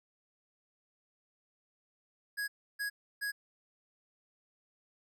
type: tone bursts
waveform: square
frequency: 1661.2 Hz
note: G#6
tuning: in tune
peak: -34 dBFS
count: 3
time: 2.37-3.32 s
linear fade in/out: 20 ms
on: 110 ms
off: 310 ms
effects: none